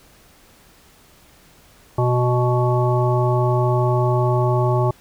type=harmonic tone; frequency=123.47 Hz; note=B2; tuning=in tune; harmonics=1 / 3 / 5 / 7 / 9; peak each=-17 / -22 / -24 / -25 / -27 dBFS; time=1.98-4.91 s; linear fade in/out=5 ms; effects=pink hiss -51 dBFS RMS until 5 s